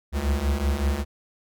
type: beating tone pair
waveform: square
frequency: 66.8 / 72.1 Hz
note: C2 / D2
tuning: +36 / -31 cents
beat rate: 5.3 Hz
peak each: -27 / -24 dBFS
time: 0.12-1.05 s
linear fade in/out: 50 ms
effects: none